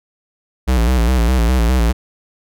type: tone with vibrato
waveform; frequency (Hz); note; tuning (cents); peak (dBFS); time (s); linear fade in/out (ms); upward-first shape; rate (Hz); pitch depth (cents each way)
square; 60.4; B1; -38; -12; 0.67-1.93; 20; square; 4.9; 100
effects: none